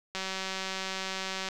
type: click train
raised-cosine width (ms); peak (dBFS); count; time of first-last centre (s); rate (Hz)
0.2; -17; 255; 0.15-1.487; 190
effects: none